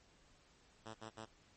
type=tone bursts; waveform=5% pulse; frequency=110.8 Hz; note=A2; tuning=13 cents sharp; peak=-36 dBFS; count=3; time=0.85-1.259 s; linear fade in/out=20 ms; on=95 ms; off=62 ms; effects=pink hiss -68 dBFS RMS until 1.56 s + MP3 32 kbps